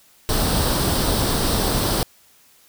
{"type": "noise with comb filter", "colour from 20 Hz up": "pink", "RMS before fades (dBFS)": -20, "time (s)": [0.29, 2.03], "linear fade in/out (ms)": 0, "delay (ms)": 0.22, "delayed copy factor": 0.55, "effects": ["white hiss -54 dBFS RMS until 2.68 s"]}